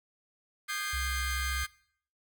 sawtooth chord, Ab major seventh, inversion second, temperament equal with one note detuned, 1223.8 / 1568 / 1661.2 / 2093 Hz, Eb6 / G6 / Ab6 / C7, -29 / 0 / 0 / 0 cents, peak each -35 / -34 / -38 / -33 dBFS, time 0.68-1.67 s, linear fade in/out 20 ms
sine tone with vibrato, 65.41 Hz, C2, in tune, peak -33 dBFS, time 0.93-1.64 s, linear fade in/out 5 ms, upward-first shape triangle, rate 9.2 Hz, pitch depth 27 cents each way
effects noise-tail reverb RT60 0.6 s tail -22 dB re dry

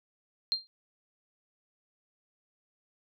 sine tone with exponential decay, 4186 Hz, C8, in tune, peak -22 dBFS, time 0.52-0.67 s, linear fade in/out 0 ms, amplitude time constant 31 ms, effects none

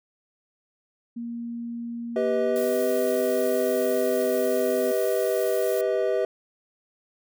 sine tone with pitch glide, 235 to 254.8 Hz, A#3 to C4, +14 to -46 cents, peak -30 dBFS, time 1.16-4.92 s, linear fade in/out 10 ms, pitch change +140 cents, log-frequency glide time 2.39-2.81 s
triangle chord, G augmented, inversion none, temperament equal with one note detuned, 392 / 493.9 / 633.1 Hz, G4 / B4 / D#5, 0 / 0 / +30 cents, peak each -24 dBFS, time 2.16-6.25 s, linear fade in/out 2 ms
blue noise, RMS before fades -38 dBFS, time 2.56-5.81 s, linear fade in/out 0 ms
effects none

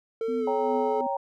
triangle tone with pitch glide, 451.3 to 431.2 Hz, A4 to A4, +44 to -35 cents, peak -24 dBFS, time 0.21-1.01 s, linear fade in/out 2 ms, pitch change -79 cents, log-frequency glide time 0.39-0.46 s
sine tone with tremolo, 251.7 Hz, B3, 33 cents sharp, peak -28 dBFS, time 0.28-1.07 s, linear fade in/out 5 ms, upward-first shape triangle, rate 2.6 Hz, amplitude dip 80%
sine chord, G diminished, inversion second, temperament equal, 554.4 / 784 / 932.3 Hz, Db5 / G5 / Bb5, 0 / 0 / 0 cents, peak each -30 dBFS, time 0.47-1.17 s, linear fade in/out 5 ms
effects none

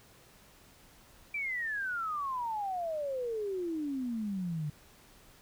sine exponential sweep, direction down, 2366 to 145 Hz, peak -32 dBFS, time 1.34-4.7 s, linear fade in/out 5 ms, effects pink hiss -59 dBFS RMS until 5.41 s

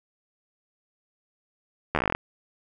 slowing click train, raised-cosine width 0.5 ms, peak -8 dBFS, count 12, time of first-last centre 1.95-2.15 s, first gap 12 ms, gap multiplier 1.08, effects none

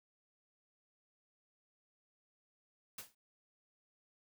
white noise with exponential decay, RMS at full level -42 dBFS, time 2.98-3.15 s, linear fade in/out 5 ms, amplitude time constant 36 ms, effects none

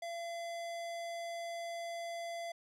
square tone, 680 Hz, F5, 46 cents flat, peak -40 dBFS, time 0.02-2.52 s, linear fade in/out 5 ms, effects low-pass 9000 Hz 12 dB/octave

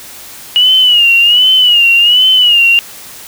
sine tone with vibrato, 2900 Hz, F#7, 35 cents flat, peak -4 dBFS, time 0.56-2.79 s, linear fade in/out 0 ms, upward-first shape sine, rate 1.3 Hz, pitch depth 94 cents each way, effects white hiss -31 dBFS RMS until 3.27 s

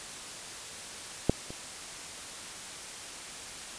clicks, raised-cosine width 2 ms, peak -8 / -27 dBFS, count 2, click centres 1.296 / 1.505 s, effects white hiss -42 dBFS RMS until 3.78 s + resampled to 22050 Hz

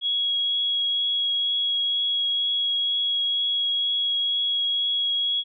sine tone with vibrato, 3322 Hz, G#7, in tune, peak -21 dBFS, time 0.01-5.44 s, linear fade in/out 50 ms, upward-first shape triangle, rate 2.1 Hz, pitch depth 9 cents each way, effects none

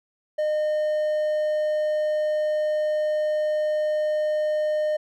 triangle tone, 610 Hz, D#5, 34 cents flat, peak -19 dBFS, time 0.38-4.97 s, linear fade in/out 10 ms, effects none

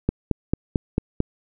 click train, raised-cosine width 3 ms, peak -6 dBFS, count 6, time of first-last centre 0.09-1.204 s, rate 4.49 Hz, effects none

